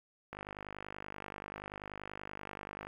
click train, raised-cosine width 0.5 ms, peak -27 dBFS, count 129, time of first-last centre 0.33-2.87 s, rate 50.4 Hz, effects 10-bit

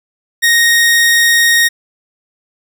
sawtooth tone, 1864.7 Hz, A#6, in tune, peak -4 dBFS, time 0.42-1.69 s, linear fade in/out 20 ms, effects none

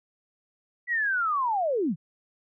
sine linear sweep, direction down, 1975.5 to 132.9 Hz, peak -23 dBFS, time 0.87-1.96 s, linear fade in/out 50 ms, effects none

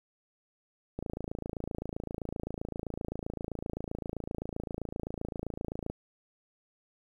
click train, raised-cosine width 2 ms, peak -22 dBFS, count 137, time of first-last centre 0.99-5.9 s, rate 27.7 Hz, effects 10-bit

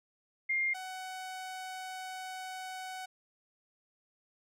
sine / sawtooth tone pair in turn, 2116 / 748.1 Hz, C7 / F#5, +19 / +19 cents, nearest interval octave + tritone, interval 1800 cents, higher first, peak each -28 / -36 dBFS, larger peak first, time 0.49-0.74 / 0.74-3.06 s, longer second, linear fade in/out 10 ms, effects low-pass 12000 Hz 12 dB/octave

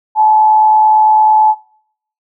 sine tone with amplitude modulation, 863 Hz, A5, 34 cents flat, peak -4 dBFS, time 0.15-1.55 s, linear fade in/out 50 ms, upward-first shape sine, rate 109 Hz, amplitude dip 35%, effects noise-tail reverb RT60 0.7 s tail -26 dB re dry

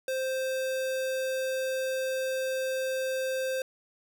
square tone, 523.3 Hz, C5, in tune, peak -29 dBFS, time 0.08-3.62 s, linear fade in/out 2 ms, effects none

